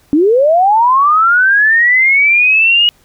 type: linear sweep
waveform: sine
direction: up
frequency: 277.2 to 2906 Hz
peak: -6 dBFS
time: 0.13-2.89 s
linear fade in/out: 0 ms
effects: pink hiss -51 dBFS RMS until 3.04 s